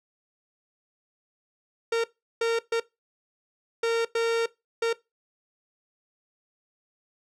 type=tone bursts at uneven times; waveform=45% pulse; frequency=459.9 Hz; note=A#4; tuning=23 cents flat; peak=-22 dBFS; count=6; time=1.92-2.04 / 2.41-2.59 / 2.72-2.8 / 3.83-4.05 / 4.15-4.46 / 4.82-4.93 s; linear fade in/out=5 ms; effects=noise-tail reverb RT60 0.2 s tail -19 dB re dry + low-pass 6000 Hz 12 dB/octave